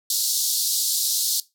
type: band-pass noise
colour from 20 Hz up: pink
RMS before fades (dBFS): -23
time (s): 0.1-1.4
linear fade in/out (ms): 2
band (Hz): 3900 to 16000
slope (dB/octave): 48
effects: noise-tail reverb RT60 0.2 s tail -18 dB re dry